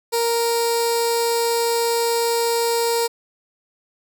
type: tone with notch filter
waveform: 15% pulse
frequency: 466.2 Hz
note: A#4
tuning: in tune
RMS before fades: -20 dBFS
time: 0.12-3.08 s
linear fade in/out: 20 ms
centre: 1600 Hz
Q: 0.68
effects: none